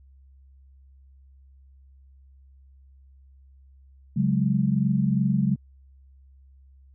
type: chord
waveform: sine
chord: C# suspended fourth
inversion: none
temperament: equal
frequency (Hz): 138.59 / 185 / 207.7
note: C#3 / F#3 / G#3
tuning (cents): 0 / 0 / 0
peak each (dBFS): -24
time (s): 4.16-5.56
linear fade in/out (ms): 10
effects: added 67 Hz sine -50 dBFS peak until 6.94 s